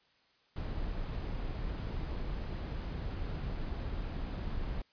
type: noise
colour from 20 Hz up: brown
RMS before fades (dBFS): -37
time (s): 0.56-4.82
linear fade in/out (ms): 5
effects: white hiss -69 dBFS RMS until 4.92 s + resampled to 11025 Hz